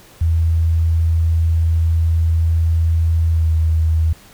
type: tone with pitch glide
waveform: sine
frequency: 82.1 to 80.32 Hz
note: E2 to E2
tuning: -6 to -44 cents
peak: -12 dBFS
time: 0.21-4.13 s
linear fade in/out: 5 ms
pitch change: -38 cents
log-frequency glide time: 3.31-3.48 s
effects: pink hiss -45 dBFS RMS until 4.33 s